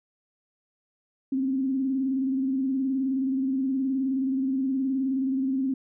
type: tone with vibrato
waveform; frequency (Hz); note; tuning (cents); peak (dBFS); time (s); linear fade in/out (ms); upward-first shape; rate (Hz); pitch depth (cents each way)
sine; 265.7; C4; +27; -23; 1.32-5.74; 5; square; 19; 44
effects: none